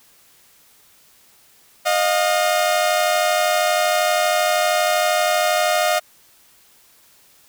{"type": "tone pair together", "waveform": "sawtooth", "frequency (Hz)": [617.3, 710], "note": ["D#5", "F5"], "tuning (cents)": [-14, 28], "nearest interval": "major second", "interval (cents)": 242, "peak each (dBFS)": -15, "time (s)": [1.85, 6], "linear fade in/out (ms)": 20, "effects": ["white hiss -53 dBFS RMS until 7.48 s"]}